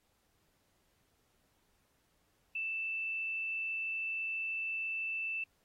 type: tone with frequency modulation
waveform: sine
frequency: 2653 Hz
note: E7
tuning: 10 cents sharp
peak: -34 dBFS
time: 2.55-5.44 s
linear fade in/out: 5 ms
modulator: 72.1 Hz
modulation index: 0.31
effects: pink hiss -75 dBFS RMS until 5.64 s + AAC 48 kbps